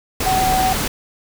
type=tone in noise; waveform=sine; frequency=753 Hz; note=F#5; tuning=30 cents sharp; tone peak=-15 dBFS; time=0.26-0.73 s; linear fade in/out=5 ms; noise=pink; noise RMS=-21 dBFS; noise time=0.2-0.88 s; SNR=+3 dB; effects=none